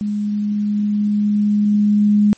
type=tone with level ramp; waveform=sine; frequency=207.7 Hz; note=G#3; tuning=in tune; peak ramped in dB=-18 to -9 dBFS; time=0.01-2.33 s; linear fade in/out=0 ms; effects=white hiss -49 dBFS RMS until 2.37 s + MP3 32 kbps